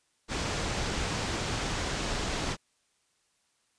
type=low-pass noise; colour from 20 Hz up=pink; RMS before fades=-32 dBFS; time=0.28-2.57 s; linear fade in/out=50 ms; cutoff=7500 Hz; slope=24 dB/octave; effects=white hiss -72 dBFS RMS until 3.78 s + resampled to 22050 Hz